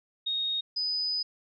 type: tone pair in turn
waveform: sine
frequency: 3729 / 4992 Hz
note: A#7 / D#8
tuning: 0 / +5 cents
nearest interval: perfect fourth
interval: 505 cents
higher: second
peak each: -27 dBFS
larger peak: neither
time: 0.26-0.61 / 0.76-1.23 s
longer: second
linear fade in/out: 10 ms
effects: none